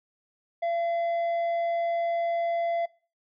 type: tone with tanh clipping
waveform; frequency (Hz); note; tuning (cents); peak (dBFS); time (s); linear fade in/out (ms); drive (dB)
sine; 680; F5; -46; -26; 0.62-2.86; 10; 6
effects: noise-tail reverb RT60 0.4 s tail -23 dB re dry